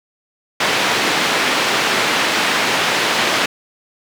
white band-pass noise, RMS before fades -17 dBFS, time 0.6-3.46 s, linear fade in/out 5 ms, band 200 to 3000 Hz, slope 12 dB/octave, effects none

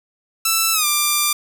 5% pulse tone with pitch glide, 1325 to 1187.3 Hz, E6 to D6, +9 to +19 cents, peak -4 dBFS, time 0.45-1.33 s, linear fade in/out 5 ms, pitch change -190 cents, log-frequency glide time 0.73-0.86 s, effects none

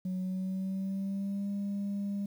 sine tone with pitch glide, 185 to 200.6 Hz, F#3 to G3, 0 to +40 cents, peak -29 dBFS, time 0.05-2.26 s, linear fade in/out 5 ms, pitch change +140 cents, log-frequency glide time 0.19-1.49 s, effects tanh soft clip ceiling -30 dBFS + 10-bit

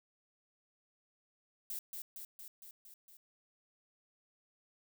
violet noise with echo, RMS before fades -41 dBFS, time 1.7-1.79 s, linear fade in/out 2 ms, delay 230 ms, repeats 6, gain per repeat -3 dB, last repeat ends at 3.17 s, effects none

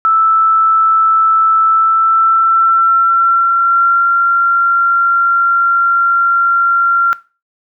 sine tone with pitch glide, 1318 to 1377.1 Hz, E6 to F6, -1 to -25 cents, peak -7 dBFS, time 0.05-7.13 s, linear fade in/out 0 ms, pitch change +76 cents, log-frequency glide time 1.66-4.03 s, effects noise-tail reverb RT60 0.3 s tail -18 dB re dry

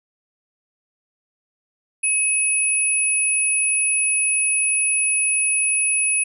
sine tone pair together, 2559 / 10183 Hz, D#7 / D#9, +48 / +39 cents, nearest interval 2 octaves, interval 2391 cents, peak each -22 / -18 dBFS, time 2.03-6.24 s, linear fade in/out 10 ms, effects none

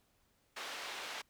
white band-pass noise, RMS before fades -44 dBFS, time 0.56-1.22 s, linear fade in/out 10 ms, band 430 to 3400 Hz, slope 12 dB/octave, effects pink hiss -74 dBFS RMS until 1.29 s

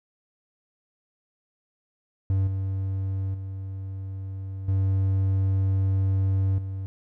triangle tone with level steps, 96.2 Hz, G2, 32 cents flat, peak -18 / -23 / -29 / -18 / -27 dBFS, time 2.3-6.86 s, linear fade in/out 0 ms, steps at 2.47 / 3.34 / 4.68 / 6.58 s, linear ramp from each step 5 ms, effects none

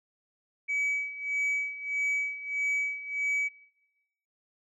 sine tone with tremolo, 2280 Hz, C#7, 48 cents sharp, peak -23 dBFS, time 0.68-3.49 s, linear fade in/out 20 ms, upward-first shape sine, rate 1.6 Hz, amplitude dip 85%, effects noise-tail reverb RT60 1.0 s tail -22 dB re dry + tanh soft clip ceiling -24 dBFS

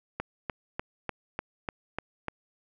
click train, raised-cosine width 0.5 ms, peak -16 dBFS, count 8, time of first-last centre 0.2-2.283 s, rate 3.36 Hz, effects none

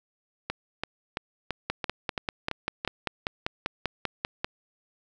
two click trains, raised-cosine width 0.3 ms, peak -13 / -11 dBFS, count 8 / 15, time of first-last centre 0.5-2.849 / 1.7-4.445 s, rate 2.98 / 5.1 Hz, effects none

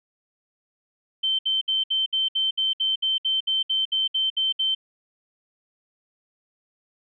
sine tone bursts, 3100 Hz, G7, 20 cents flat, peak -20 dBFS, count 16, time 1.23-4.75 s, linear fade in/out 10 ms, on 160 ms, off 64 ms, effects none

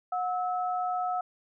sine tone pair together, 728 / 1298.7 Hz, F#5 / E6, -28 / -26 cents, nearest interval minor seventh, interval 1002 cents, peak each -28 / -34 dBFS, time 0.12-1.21 s, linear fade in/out 5 ms, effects none

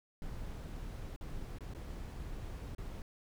brown noise with dropouts, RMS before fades -43 dBFS, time 0.22-3.02 s, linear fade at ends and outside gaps 1 ms, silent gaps 1.162-1.21 / 1.585-1.607 / 1.737-1.748 / 2.749-2.782 s, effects none

